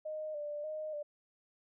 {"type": "tone with vibrato", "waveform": "sine", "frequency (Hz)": 604, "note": "D5", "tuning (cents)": 48, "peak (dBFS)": -37, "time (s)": [0.05, 1.03], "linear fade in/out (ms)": 10, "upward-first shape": "square", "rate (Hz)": 1.7, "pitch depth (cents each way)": 40, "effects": []}